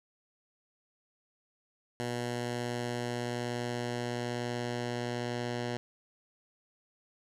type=tone with low-pass filter sweep; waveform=10% pulse; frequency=121.1 Hz; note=B2; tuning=34 cents flat; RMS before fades=-35 dBFS; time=2-5.77 s; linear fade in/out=0 ms; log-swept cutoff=9300 to 5900 Hz; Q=0.89; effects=none